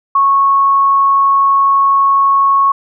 sine tone, 1102 Hz, C#6, 11 cents flat, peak -7 dBFS, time 0.15-2.72 s, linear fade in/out 5 ms, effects none

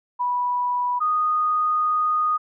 sine tone pair in turn, 982 / 1237.2 Hz, B5 / D#6, -10 / -10 cents, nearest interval major third, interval 400 cents, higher second, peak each -20 / -18 dBFS, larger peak second, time 0.19-1 / 1-2.38 s, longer second, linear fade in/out 20 ms, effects none

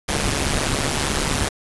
pink noise with amplitude modulation, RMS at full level -18 dBFS, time 0.08-1.49 s, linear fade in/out 10 ms, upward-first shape sine, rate 143 Hz, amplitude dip 80%, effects resampled to 24000 Hz

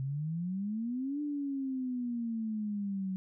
sine exponential two-way sweep, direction up then down, 130.4 to 297.2 to 186.4 Hz, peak -32 dBFS, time 0-3.16 s, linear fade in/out 0 ms, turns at 1.21 s, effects none

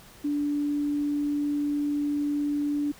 sine tone, 291.1 Hz, D4, 15 cents flat, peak -24 dBFS, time 0.24-2.92 s, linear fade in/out 10 ms, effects pink hiss -51 dBFS RMS until 2.99 s

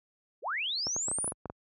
sine linear sweep, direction up, 329.6 to 10620 Hz, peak -30 dBFS, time 0.42-1.33 s, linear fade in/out 50 ms
clicks, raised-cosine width 1 ms, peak -23 dBFS, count 10, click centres 0.869 / 0.964 / 1.084 / 1.115 / 1.186 / 1.244 / 1.278 / 1.321 / 1.457 / 1.499 s
effects high-pass 60 Hz 12 dB/octave

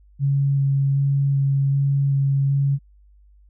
sine tone with vibrato, 138.59 Hz, C#3, in tune, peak -16 dBFS, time 0.19-2.79 s, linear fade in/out 50 ms, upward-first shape square, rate 1.3 Hz, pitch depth 8 cents each way, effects added 50 Hz sine -49 dBFS peak until 3.49 s

